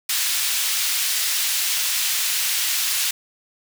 pink high-pass noise, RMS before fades -22 dBFS, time 0.09-3.11 s, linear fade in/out 5 ms, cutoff 2800 Hz, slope 12 dB/octave, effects none

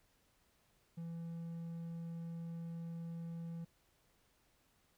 triangle tone, 167.2 Hz, E3, 25 cents sharp, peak -40 dBFS, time 0.97-3.65 s, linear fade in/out 10 ms, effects pink hiss -74 dBFS RMS until 4.97 s

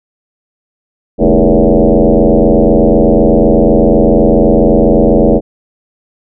sine tone with frequency modulation, 119.8 Hz, A#2, 48 cents sharp, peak -4 dBFS, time 1.18-5.41 s, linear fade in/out 50 ms, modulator 87.9 Hz, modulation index 5.8, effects none

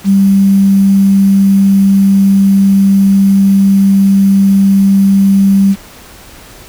sine tone with quantisation, 196 Hz, G3, in tune, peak -4 dBFS, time 0.04-5.76 s, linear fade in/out 50 ms, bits 5, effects pink hiss -35 dBFS RMS until 6.68 s

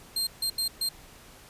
sawtooth tone bursts at uneven times, 4186 Hz, C8, in tune, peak -23 dBFS, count 4, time 0.16-0.27 / 0.42-0.5 / 0.58-0.68 / 0.81-0.89 s, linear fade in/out 5 ms, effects pink hiss -51 dBFS RMS until 1.49 s + resampled to 32000 Hz

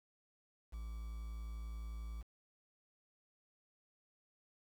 triangle tone with quantisation, 55.6 Hz, A1, 19 cents sharp, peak -40 dBFS, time 0.72-2.23 s, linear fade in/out 20 ms, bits 10, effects none

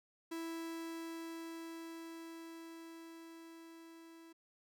45% pulse tone with level ramp, 329.6 Hz, E4, in tune, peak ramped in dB -40 to -55 dBFS, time 0.31-4.33 s, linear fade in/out 10 ms, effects none

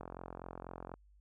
click train, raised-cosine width 1 ms, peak -30 dBFS, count 42, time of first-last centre 0.01-0.94 s, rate 44.1 Hz, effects added 50 Hz sine -61 dBFS peak until 1.2 s

